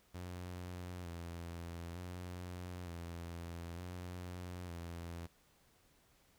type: tone with vibrato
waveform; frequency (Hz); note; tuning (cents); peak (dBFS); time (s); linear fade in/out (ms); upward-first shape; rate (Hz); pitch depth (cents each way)
sawtooth; 87.31; F2; 0; -40; 0.14-5.27; 10; square; 0.55; 44
effects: pink hiss -70 dBFS RMS until 6.38 s